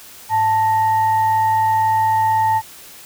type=tone with frequency modulation; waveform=sine; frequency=882 Hz; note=A5; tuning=4 cents sharp; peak=-13 dBFS; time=0.29-2.62 s; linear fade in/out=50 ms; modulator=986 Hz; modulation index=0.31; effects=white hiss -40 dBFS RMS until 3.05 s